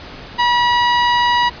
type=tone; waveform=sawtooth; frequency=966 Hz; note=B5; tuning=39 cents flat; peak=-8 dBFS; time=0.38-1.5 s; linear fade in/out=20 ms; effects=pink hiss -34 dBFS RMS until 1.6 s + resampled to 11025 Hz